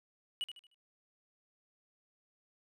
triangle tone with echo, 2932 Hz, F#7, 16 cents flat, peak -32 dBFS, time 0.41-0.44 s, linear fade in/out 0 ms, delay 76 ms, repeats 4, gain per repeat -9 dB, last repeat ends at 0.744 s, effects none

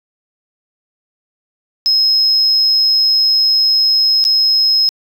sine tone with dropouts, 5140 Hz, E8, 45 cents flat, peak -8 dBFS, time 1.86-4.89 s, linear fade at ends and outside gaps 0 ms, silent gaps 4.241-4.251 s, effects tanh soft clip ceiling -5 dBFS

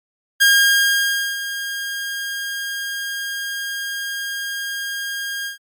sawtooth tone with ADSR envelope, 1618 Hz, G#6, 46 cents flat, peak -6 dBFS, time 0.4-5.58 s, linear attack 19 ms, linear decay 950 ms, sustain -14 dB, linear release 120 ms, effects MP3 96 kbps

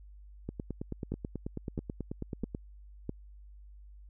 two click trains, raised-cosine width 3 ms, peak -21 / -23 dBFS, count 4 / 20, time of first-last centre 1.12-3.094 / 0.49-2.549 s, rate 1.52 / 9.23 Hz, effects added 50 Hz sine -49 dBFS peak until 4.09 s

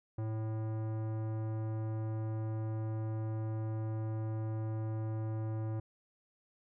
sine tone with tanh clipping, 110 Hz, A2, in tune, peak -36 dBFS, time 0.18-5.8 s, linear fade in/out 5 ms, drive 17 dB, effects none

